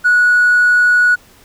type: tone with hard clipping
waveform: sine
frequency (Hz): 1464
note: F#6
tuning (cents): -19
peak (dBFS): -8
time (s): 0.04-1.16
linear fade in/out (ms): 20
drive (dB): 1
effects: pink hiss -46 dBFS RMS until 1.44 s